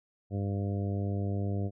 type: harmonic tone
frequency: 99.7 Hz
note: G2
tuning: 30 cents sharp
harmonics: 1 / 2 / 3 / 4 / 5 / 6 / 7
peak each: -30 / -36 / -40 / -42 / -44 / -46 / -47 dBFS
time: 0.3-1.71 s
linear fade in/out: 50 ms
effects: none